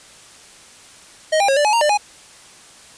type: tone with pitch steps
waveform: square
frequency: 626 / 800 / 544 / 587 / 846 / 929 / 596 / 829 Hz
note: D#5 / G5 / C#5 / D5 / G#5 / A#5 / D5 / G#5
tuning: +10 / +35 / -33 / -1 / +32 / -6 / +25 / -3 cents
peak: -14 dBFS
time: 1.32-1.976 s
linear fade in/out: 10 ms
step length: 82 ms
effects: white hiss -44 dBFS RMS until 2.97 s + resampled to 22050 Hz